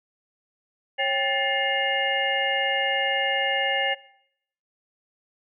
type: tone cluster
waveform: sine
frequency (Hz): 547 / 790 / 1750 / 2120 / 2842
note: C#5 / G5 / A6 / C7 / F7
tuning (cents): -23 / +13 / -10 / +22 / +30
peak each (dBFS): -28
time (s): 0.98-3.95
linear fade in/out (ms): 20
effects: noise-tail reverb RT60 0.7 s tail -19 dB re dry